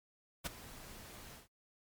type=noise with ADSR envelope; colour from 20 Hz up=pink; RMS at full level=-35 dBFS; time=0.44-1.48 s; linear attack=23 ms; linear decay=15 ms; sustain=-17 dB; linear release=140 ms; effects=noise-tail reverb RT60 0.1 s tail -23 dB re dry + MP3 96 kbps